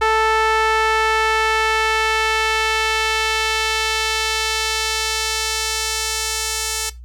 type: tone with band-pass filter sweep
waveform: sawtooth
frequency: 440 Hz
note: A4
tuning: in tune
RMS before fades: -19 dBFS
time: 0.01-6.9 s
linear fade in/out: 10 ms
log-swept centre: 1300 to 7200 Hz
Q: 0.92
effects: noise-tail reverb RT60 0.2 s tail -17 dB re dry + added 60 Hz sine -34 dBFS peak until 7.04 s